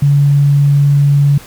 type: tone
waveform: sine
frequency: 142.5 Hz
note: C#3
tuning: 48 cents sharp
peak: -6 dBFS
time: 0.02-1.38 s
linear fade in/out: 5 ms
effects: pink hiss -36 dBFS RMS until 1.46 s